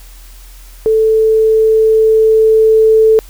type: tone with level ramp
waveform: sine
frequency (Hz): 440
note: A4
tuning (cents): 0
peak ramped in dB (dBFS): -7 to -4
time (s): 0.86-3.19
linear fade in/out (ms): 0
effects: added 42 Hz sine -33 dBFS peak until 3.29 s + white hiss -42 dBFS RMS until 3.29 s